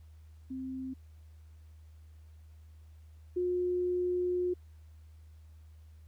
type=tone pair in turn; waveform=sine; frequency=261.6 / 358.9 Hz; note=C4 / F4; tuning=0 / +47 cents; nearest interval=perfect fourth; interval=547 cents; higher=second; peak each=-36 / -28 dBFS; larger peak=second; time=0.5-0.94 / 3.36-4.54 s; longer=second; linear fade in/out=10 ms; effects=added 78 Hz sine -51 dBFS peak until 6.07 s + pink hiss -72 dBFS RMS until 6.07 s